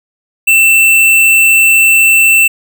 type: tone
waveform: square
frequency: 2676 Hz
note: E7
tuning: 25 cents sharp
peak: -5 dBFS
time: 0.47-2.48 s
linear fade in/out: 10 ms
effects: none